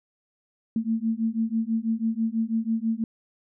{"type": "beating tone pair", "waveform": "sine", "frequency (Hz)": [222, 228.1], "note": ["A3", "A#3"], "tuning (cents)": [16, -37], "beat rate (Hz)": 6.1, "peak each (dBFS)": -26, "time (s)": [0.76, 3.04], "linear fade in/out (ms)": 2, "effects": []}